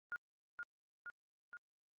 sine tone with echo, 1423 Hz, F6, 32 cents sharp, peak -39 dBFS, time 0.12-0.16 s, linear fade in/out 0 ms, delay 470 ms, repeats 3, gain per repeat -3 dB, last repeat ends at 1.57 s, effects Opus 32 kbps

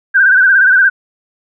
sine tone with vibrato, 1545 Hz, G6, 26 cents flat, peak -5 dBFS, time 0.14-0.9 s, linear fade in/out 20 ms, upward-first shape sine, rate 17 Hz, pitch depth 78 cents each way, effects none

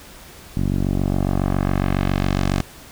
10% pulse tone with low-pass filter sweep, 47.24 Hz, F#1, 37 cents sharp, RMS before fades -20 dBFS, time 0.57-2.61 s, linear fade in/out 0 ms, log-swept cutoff 250 to 8300 Hz, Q 0.87, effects pink hiss -42 dBFS RMS until 2.91 s

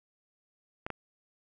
clicks, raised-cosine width 0.5 ms, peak -20 dBFS, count 2, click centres 0.865 / 0.903 s, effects none

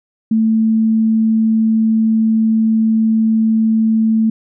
sine tone, 221.7 Hz, A3, 13 cents sharp, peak -10 dBFS, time 0.31-4.3 s, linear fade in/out 5 ms, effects none

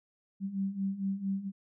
sine beating tone pair, 192.1 / 196.5 Hz, G3 / G3, -35 / +4 cents, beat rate 4.4 Hz, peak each -36 / -32 dBFS, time 0.4-1.52 s, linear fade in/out 50 ms, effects none

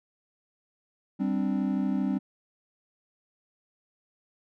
triangle chord, G suspended fourth, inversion none, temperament just, 196 / 261.3 / 294 Hz, G3 / C4 / D4, 0 / -2 / +2 cents, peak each -26 / -27 / -30 dBFS, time 1.19-2.19 s, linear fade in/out 20 ms, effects none

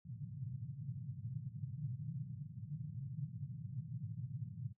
white band-pass noise, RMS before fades -45 dBFS, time 0.05-4.73 s, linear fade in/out 20 ms, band 110 to 150 Hz, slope 48 dB/octave, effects noise-tail reverb RT60 0.1 s tail -20 dB re dry

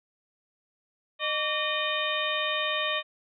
harmonic tone with a mistuned harmonic, 612 Hz, D#5, 29 cents flat, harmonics 1 / 2 / 3 / 4 / 5 / 6, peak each -33 / -33 / -33 / -33 / -33 / -33 dBFS, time 1.19-3.03 s, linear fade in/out 50 ms, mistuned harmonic 2, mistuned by -110 cents, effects none

